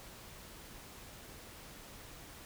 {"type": "silence", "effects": ["pink hiss -52 dBFS RMS until 2.45 s"]}